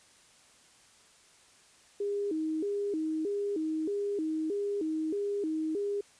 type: tone with vibrato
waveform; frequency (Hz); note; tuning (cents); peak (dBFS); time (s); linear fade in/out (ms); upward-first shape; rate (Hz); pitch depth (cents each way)
sine; 357.4; F4; +40; -29; 2-6.01; 5; square; 1.6; 220
effects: white hiss -60 dBFS RMS until 6.19 s + resampled to 22050 Hz